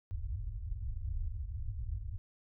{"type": "low-pass noise", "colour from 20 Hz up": "pink", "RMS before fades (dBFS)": -38, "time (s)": [0.11, 2.18], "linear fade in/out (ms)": 0, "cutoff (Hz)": 110, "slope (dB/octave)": 96, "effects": []}